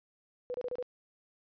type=tone bursts; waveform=sine; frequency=495.1 Hz; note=B4; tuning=4 cents sharp; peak=-33 dBFS; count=5; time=0.5-0.826 s; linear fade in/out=0 ms; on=42 ms; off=29 ms; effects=resampled to 11025 Hz